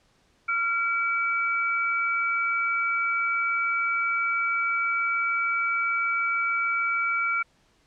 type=tone pair together; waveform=sine; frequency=1379.7 / 2293 Hz; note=F6 / D7; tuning=-21 / -42 cents; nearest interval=major sixth; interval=879 cents; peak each=-25 / -26 dBFS; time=0.48-7.43 s; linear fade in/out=10 ms; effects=pink hiss -64 dBFS RMS until 7.86 s + low-pass 7000 Hz 12 dB/octave

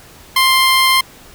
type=tone; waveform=15% pulse; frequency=1051 Hz; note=C6; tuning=7 cents sharp; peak=-3 dBFS; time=0.36-1.01 s; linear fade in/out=5 ms; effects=pink hiss -41 dBFS RMS until 1.34 s

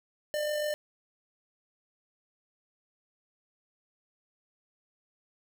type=tone with amplitude modulation; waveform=square; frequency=599 Hz; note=D5; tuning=34 cents sharp; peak=-28 dBFS; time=0.34-0.74 s; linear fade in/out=0 ms; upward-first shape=sine; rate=47 Hz; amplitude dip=35%; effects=none

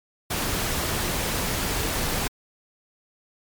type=noise; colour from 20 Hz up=pink; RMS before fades=-26 dBFS; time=0.3-2.28 s; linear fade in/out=10 ms; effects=MP3 96 kbps

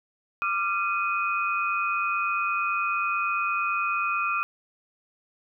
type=tone cluster; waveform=sine; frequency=1186 / 1377 / 2496 Hz; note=D6 / F6 / D#7; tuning=+17 / -25 / +5 cents; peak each=-28 dBFS; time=0.42-4.43 s; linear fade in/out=0 ms; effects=none

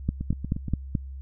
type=two click trains; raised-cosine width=5 ms; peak=-18 / -11 dBFS; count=5 / 5; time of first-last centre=0.21-0.683 / 0.09-0.952 s; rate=8.46 / 4.64 Hz; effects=added 67 Hz sine -35 dBFS peak until 1.21 s

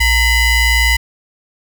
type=ring-modulated tone; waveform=40% pulse; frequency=980 Hz; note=B5; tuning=14 cents flat; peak=-6 dBFS; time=0-0.97 s; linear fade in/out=10 ms; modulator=1040 Hz; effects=none

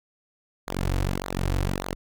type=tone with flanger; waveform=sawtooth; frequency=46.48 Hz; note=F#1; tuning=9 cents sharp; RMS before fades=-27 dBFS; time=0.67-1.95 s; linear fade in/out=10 ms; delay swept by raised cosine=0.34 to 5.14 ms; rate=1.7 Hz; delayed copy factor=-0.9; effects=none

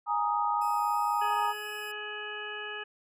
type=chord; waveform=sine; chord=Ab suspended second; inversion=none; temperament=just; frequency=830.6 / 934.4 / 1245.9 Hz; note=Ab5 / Bb5 / Eb6; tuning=0 / +4 / +2 cents; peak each=-30 dBFS; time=0.06-1.54 s; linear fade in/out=50 ms
type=tone with vibrato; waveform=5% pulse; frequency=2539 Hz; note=D#7; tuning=34 cents sharp; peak=-38 dBFS; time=0.61-1.92 s; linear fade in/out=10 ms; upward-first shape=square; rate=2.9 Hz; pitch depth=11 cents each way
type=harmonic tone; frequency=420.6 Hz; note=G#4; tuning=22 cents sharp; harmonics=1 / 2 / 3 / 4 / 6 / 7; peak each=-43 / -46 / -45 / -39 / -44 / -43 dBFS; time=1.21-2.84 s; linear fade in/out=10 ms
effects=none

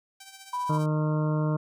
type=tone with tremolo; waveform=5% pulse; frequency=777 Hz; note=G5; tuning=16 cents flat; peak=-31 dBFS; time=0.2-0.86 s; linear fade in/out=5 ms; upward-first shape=triangle; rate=15 Hz; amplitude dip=65%
type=tone; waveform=sine; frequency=987.8 Hz; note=B5; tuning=in tune; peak=-27 dBFS; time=0.53-0.78 s; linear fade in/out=5 ms
type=harmonic tone; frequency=153.4 Hz; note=D#3; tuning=24 cents flat; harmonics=1 / 2 / 3 / 4 / 6 / 7 / 8 / 9; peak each=-24 / -32 / -36 / -35 / -41 / -39 / -46 / -44 dBFS; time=0.69-1.57 s; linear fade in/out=10 ms
effects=none

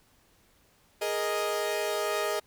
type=chord; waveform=sawtooth; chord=Ab suspended second; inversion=none; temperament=equal; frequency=415.3 / 466.2 / 622.3 Hz; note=Ab4 / Bb4 / Eb5; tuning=0 / 0 / 0 cents; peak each=-28 / -31 / -27 dBFS; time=1.01-2.4 s; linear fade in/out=10 ms; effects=pink hiss -64 dBFS RMS until 2.46 s

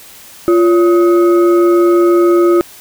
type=tone with frequency modulation; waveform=sine; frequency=347.6 Hz; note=F4; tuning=8 cents flat; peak=-6 dBFS; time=0.48-2.61 s; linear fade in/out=0 ms; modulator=914 Hz; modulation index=0.49; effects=white hiss -37 dBFS RMS until 2.8 s

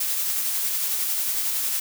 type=noise with tremolo; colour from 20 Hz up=blue; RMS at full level=-24 dBFS; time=0-1.8 s; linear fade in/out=5 ms; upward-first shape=sine; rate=11 Hz; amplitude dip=25%; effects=none

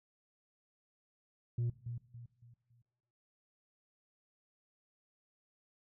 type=tone with echo; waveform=sine; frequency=119.2 Hz; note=A#2; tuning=39 cents sharp; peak=-29 dBFS; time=1.58-1.7 s; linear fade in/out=5 ms; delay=280 ms; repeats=4; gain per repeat=-9 dB; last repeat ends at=2.82 s; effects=noise-tail reverb RT60 1.0 s tail -17 dB re dry + tanh soft clip ceiling -30 dBFS

